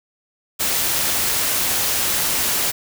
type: noise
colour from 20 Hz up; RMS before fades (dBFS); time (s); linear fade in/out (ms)
white; -20; 0.59-2.72; 20
effects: none